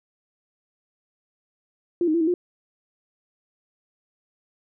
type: tone with pitch steps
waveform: sine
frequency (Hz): 346.9 / 311.1 / 337.6 / 318.4 / 354.8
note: F4 / D#4 / E4 / D#4 / F4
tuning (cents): -12 / 0 / +41 / +40 / +27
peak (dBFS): -18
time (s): 2.01-2.34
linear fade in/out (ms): 2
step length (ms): 66
effects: none